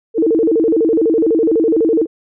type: tone with vibrato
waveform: sine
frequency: 382.8 Hz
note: G4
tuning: 41 cents flat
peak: -10 dBFS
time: 0.14-2.07 s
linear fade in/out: 50 ms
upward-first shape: square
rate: 12 Hz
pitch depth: 290 cents each way
effects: none